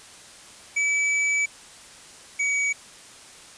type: tone pair in turn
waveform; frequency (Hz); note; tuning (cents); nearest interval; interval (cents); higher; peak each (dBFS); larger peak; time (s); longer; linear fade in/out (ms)
square; 2296 / 2267; D7 / C#7; -40 / +38; unison; 22; first; -21 / -22; first; 0.76-1.46 / 2.39-2.73; first; 10
effects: white hiss -46 dBFS RMS until 3.57 s + resampled to 22050 Hz